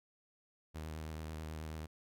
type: tone with vibrato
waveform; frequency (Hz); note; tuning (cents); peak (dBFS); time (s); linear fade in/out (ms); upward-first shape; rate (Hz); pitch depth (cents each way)
sawtooth; 78.4; D#2; +14; -38; 0.74-1.87; 20; sine; 9.2; 29
effects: none